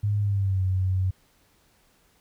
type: tone with pitch glide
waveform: sine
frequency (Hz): 103.2 to 93.55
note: G#2 to F#2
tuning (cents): -10 to +20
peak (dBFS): -21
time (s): 0.03-1.11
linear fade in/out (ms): 10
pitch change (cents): -170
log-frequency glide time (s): 0.2-0.63
effects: pink hiss -63 dBFS RMS until 2.2 s